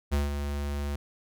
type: tone with ADSR envelope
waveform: square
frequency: 71.7 Hz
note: D2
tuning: 41 cents flat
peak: -23 dBFS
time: 0.11-0.96 s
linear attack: 25 ms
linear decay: 160 ms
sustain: -7 dB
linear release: 4 ms
effects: none